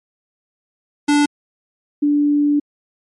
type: tone pair in turn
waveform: square / sine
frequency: 291.8 / 291.8 Hz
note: D4 / D4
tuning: -11 / -11 cents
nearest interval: unison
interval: 0 cents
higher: neither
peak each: -12 dBFS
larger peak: neither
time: 1.08-1.26 / 2.02-2.6 s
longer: second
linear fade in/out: 10 ms
effects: MP3 48 kbps